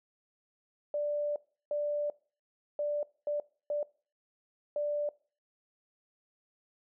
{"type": "tone bursts at uneven times", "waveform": "sine", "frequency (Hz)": 588, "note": "D5", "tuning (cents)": 2, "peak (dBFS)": -29, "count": 6, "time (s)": [[0.94, 1.36], [1.71, 2.1], [2.79, 3.03], [3.27, 3.4], [3.7, 3.83], [4.76, 5.09]], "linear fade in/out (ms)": 2, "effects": ["noise-tail reverb RT60 0.4 s tail -22 dB re dry"]}